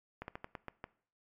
slowing click train, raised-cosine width 0.5 ms, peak -26 dBFS, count 7, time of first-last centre 0.22-0.841 s, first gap 61 ms, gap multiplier 1.21, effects noise-tail reverb RT60 0.5 s tail -20 dB re dry + MP3 96 kbps

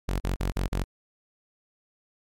sawtooth tone bursts, 46.25 Hz, F#1, in tune, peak -21 dBFS, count 5, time 0.08-0.84 s, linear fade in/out 10 ms, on 120 ms, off 40 ms, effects MP3 64 kbps

